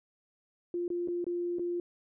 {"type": "tone with dropouts", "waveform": "sine", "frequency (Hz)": 349.2, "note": "F4", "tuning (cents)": 0, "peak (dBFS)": -30, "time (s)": [0.74, 1.8], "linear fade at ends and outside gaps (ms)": 2, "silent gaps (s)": [[0.88, 0.902], [1.076, 1.084], [1.243, 1.266], [1.586, 1.594]], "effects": []}